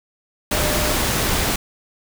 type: tone in noise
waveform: sine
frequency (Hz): 603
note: D5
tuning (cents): +46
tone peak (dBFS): -26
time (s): 0.52-0.93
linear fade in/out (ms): 5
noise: pink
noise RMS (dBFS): -20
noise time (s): 0.51-1.56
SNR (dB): -9
effects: none